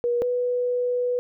sine tone pair in turn, 480 / 492.4 Hz, B4 / B4, -49 / -5 cents, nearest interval unison, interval 44 cents, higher second, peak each -20 / -21 dBFS, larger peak first, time 0.04-0.22 / 0.22-1.19 s, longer second, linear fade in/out 0 ms, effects none

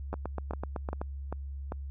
two click trains, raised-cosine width 1 ms, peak -20 / -21 dBFS, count 8 / 5, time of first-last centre 0.13-1.015 / 0.14-1.721 s, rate 7.91 / 2.53 Hz, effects added 69 Hz sine -36 dBFS peak until 1.9 s

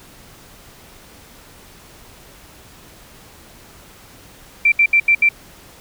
sine tone bursts at uneven times, 2349 Hz, D7, in tune, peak -9 dBFS, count 5, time 4.65-4.72 / 4.79-4.86 / 4.93-5 / 5.08-5.15 / 5.22-5.29 s, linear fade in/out 5 ms, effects pink hiss -44 dBFS RMS until 5.8 s

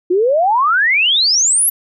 sine exponential sweep, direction up, 343.2 to 11860 Hz, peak -10 dBFS, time 0.1-1.7 s, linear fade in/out 10 ms, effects none

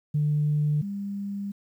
sine tone pair in turn, 149.1 / 200.3 Hz, D3 / G3, +27 / +38 cents, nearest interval perfect fourth, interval 511 cents, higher second, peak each -20 / -29 dBFS, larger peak first, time 0.14-0.82 / 0.82-1.52 s, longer second, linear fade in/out 10 ms, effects tanh soft clip ceiling -16 dBFS + 10-bit

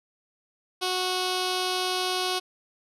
5% pulse tone with notch filter, 368 Hz, F#4, 9 cents flat, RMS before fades -27 dBFS, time 0.81-2.4 s, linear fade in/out 20 ms, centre 1900 Hz, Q 1.1, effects low-pass 9000 Hz 12 dB/octave

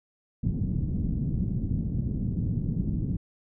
white low-pass noise, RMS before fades -28 dBFS, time 0.43-3.17 s, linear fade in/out 10 ms, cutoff 210 Hz, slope 24 dB/octave, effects none

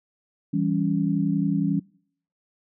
sine chord, C# diminished, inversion first, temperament equal with one note detuned, 164.81 / 196 / 279.3 Hz, E3 / G3 / C#4, 0 / 0 / +13 cents, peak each -25 dBFS, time 0.53-1.8 s, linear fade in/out 10 ms, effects noise-tail reverb RT60 0.6 s tail -24 dB re dry

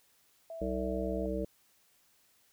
sine tone, 658 Hz, E5, 3 cents flat, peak -40 dBFS, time 0.5-1.26 s, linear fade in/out 2 ms
harmonic tone, 64.1 Hz, C2, 35 cents flat, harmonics 1 / 3 / 5 / 7 / 9, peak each -38 / -38 / -38 / -38 / -38 dBFS, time 0.61-1.45 s, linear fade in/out 5 ms
effects white hiss -68 dBFS RMS until 2.52 s

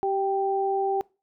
sine tone pair together, 388.8 / 784 Hz, G4 / G5, -14 / 0 cents, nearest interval octave, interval 1214 cents, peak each -25 dBFS, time 0.03-1.01 s, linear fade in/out 0 ms, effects noise-tail reverb RT60 0.3 s tail -23 dB re dry

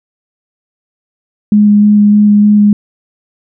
sine tone with vibrato, 207.7 Hz, G#3, in tune, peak -3 dBFS, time 1.52-2.73 s, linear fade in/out 2 ms, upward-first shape square, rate 3.3 Hz, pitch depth 8 cents each way, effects none

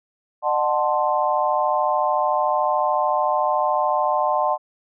sine chord, D# diminished seventh, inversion none, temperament equal with one note detuned, 606.3 / 740 / 880 / 1046.5 Hz, D#5 / F#5 / A5 / C6, -45 / 0 / 0 / 0 cents, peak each -23 dBFS, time 0.42-4.58 s, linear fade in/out 50 ms, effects none

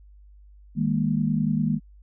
sine chord, D# suspended fourth, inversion none, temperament equal with one note detuned, 155.56 / 202.8 / 233.1 Hz, D#3 / G#3 / A#3, 0 / -41 / 0 cents, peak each -25 dBFS, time 0.75-1.8 s, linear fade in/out 50 ms, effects added 50 Hz sine -47 dBFS peak until 2.02 s

